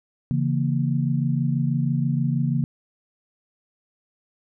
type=chord; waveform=sine; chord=A# diminished; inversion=first; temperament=equal; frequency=138.59 / 164.81 / 233.1 Hz; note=C#3 / E3 / A#3; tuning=0 / 0 / 0 cents; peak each=-22 / -25 / -26 dBFS; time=0.31-2.64 s; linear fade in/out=0 ms; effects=none